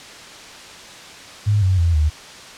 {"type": "tone with pitch steps", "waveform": "sine", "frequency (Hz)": [104, 93.73, 84.47, 76.13], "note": ["G#2", "F#2", "E2", "D#2"], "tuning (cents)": [3, 23, 43, -37], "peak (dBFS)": -13, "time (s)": [1.46, 2.1], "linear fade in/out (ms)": 20, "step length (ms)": 160, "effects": ["white hiss -38 dBFS RMS until 2.57 s", "low-pass 6000 Hz 12 dB/octave"]}